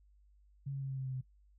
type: tone with pitch steps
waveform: sine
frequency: 138.59 / 137 / 135.42 / 133.87 / 132.33 / 130.81 / 129.31 Hz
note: C#3 / C#3 / C#3 / C3 / C3 / C3 / C3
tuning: 0 / -20 / -40 / +40 / +20 / 0 / -20 cents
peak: -36 dBFS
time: 0.66-1.213 s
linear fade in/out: 10 ms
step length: 79 ms
effects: noise-tail reverb RT60 0.1 s tail -19 dB re dry + added 50 Hz sine -62 dBFS peak until 1.58 s